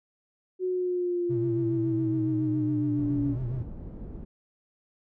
sine linear sweep, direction down, 370 to 281.6 Hz, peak -25 dBFS, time 0.59-3.36 s, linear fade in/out 50 ms
triangle tone with vibrato, 123.47 Hz, B2, in tune, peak -27 dBFS, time 1.29-3.64 s, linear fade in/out 20 ms, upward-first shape triangle, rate 7.2 Hz, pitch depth 140 cents each way
pink low-pass noise, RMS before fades -39 dBFS, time 2.98-4.25 s, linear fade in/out 10 ms, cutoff 290 Hz, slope 12 dB/octave
effects none

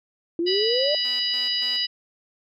sine exponential sweep, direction up, 329.6 to 613 Hz, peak -21 dBFS, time 0.39-0.95 s, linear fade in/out 2 ms
harmonic tone, 981 Hz, B5, 12 cents flat, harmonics 2 / 3 / 4 / 5, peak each -35 / -26 / -29 / -25 dBFS, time 0.46-1.87 s, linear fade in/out 20 ms
5% pulse tone with tremolo, 253.7 Hz, B3, 47 cents sharp, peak -31 dBFS, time 1.05-1.81 s, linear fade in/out 0 ms, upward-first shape square, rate 3.5 Hz, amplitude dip 80%
effects none

